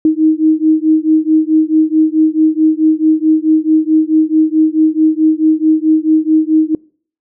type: beating tone pair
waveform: sine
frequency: 311.8 / 316.4 Hz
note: D#4 / D#4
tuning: +4 / +29 cents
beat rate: 4.6 Hz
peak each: -11 dBFS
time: 0.05-6.75 s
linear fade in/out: 2 ms
effects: noise-tail reverb RT60 0.5 s tail -26 dB re dry